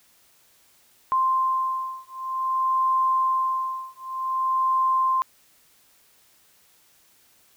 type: beating tone pair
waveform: sine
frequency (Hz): 1046.5 / 1047.03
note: C6 / C6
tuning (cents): 0 / +1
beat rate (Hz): 0.53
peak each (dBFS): -24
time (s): 1.12-5.22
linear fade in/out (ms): 0
effects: white hiss -59 dBFS RMS until 7.56 s